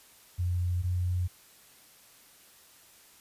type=tone pair in turn; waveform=sine; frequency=88.7 / 89.58 Hz; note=F2 / F2; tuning=+27 / +44 cents; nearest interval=unison; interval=17 cents; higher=second; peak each=-26 dBFS; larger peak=neither; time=0.38-0.83 / 0.83-1.28 s; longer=neither; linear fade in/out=20 ms; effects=white hiss -57 dBFS RMS until 3.2 s + resampled to 32000 Hz